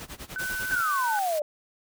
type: noise with tremolo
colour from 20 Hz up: pink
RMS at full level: -38 dBFS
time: 0-0.81 s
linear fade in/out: 0 ms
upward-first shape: sine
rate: 10 Hz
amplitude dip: 90%
type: tone with vibrato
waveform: sine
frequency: 1508 Hz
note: F#6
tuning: 32 cents sharp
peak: -29 dBFS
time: 0.36-1.19 s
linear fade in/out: 0 ms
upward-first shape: sine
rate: 17 Hz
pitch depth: 9 cents each way
type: high-pass noise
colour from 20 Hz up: white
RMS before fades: -38 dBFS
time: 0.38-1.4 s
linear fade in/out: 20 ms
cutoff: 770 Hz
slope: 12 dB/octave
type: exponential sweep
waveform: sine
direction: down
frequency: 1568 to 582 Hz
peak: -24 dBFS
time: 0.71-1.42 s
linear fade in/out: 2 ms
effects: none